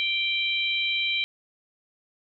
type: harmonic tone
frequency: 784 Hz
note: G5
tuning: in tune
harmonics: 3 / 4 / 5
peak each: -26 / -28 / -30 dBFS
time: 0-1.24 s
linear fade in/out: 0 ms
effects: none